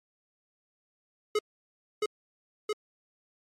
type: tone with echo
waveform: square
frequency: 423.7 Hz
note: G#4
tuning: 35 cents sharp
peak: -24 dBFS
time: 1.35-1.39 s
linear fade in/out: 5 ms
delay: 670 ms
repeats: 2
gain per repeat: -2 dB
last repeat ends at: 2.73 s
effects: low-pass 8000 Hz 12 dB/octave + MP3 64 kbps